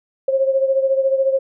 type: beating tone pair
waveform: sine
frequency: 534 / 548 Hz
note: C5 / C#5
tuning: +35 / -20 cents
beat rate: 14 Hz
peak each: -15 / -21 dBFS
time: 0.28-1.39 s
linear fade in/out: 5 ms
effects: none